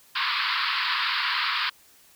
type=band-pass noise; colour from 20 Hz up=pink; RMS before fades=-26 dBFS; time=0.15-1.7 s; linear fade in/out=10 ms; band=970 to 4800 Hz; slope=96 dB/octave; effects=white hiss -56 dBFS RMS until 2.15 s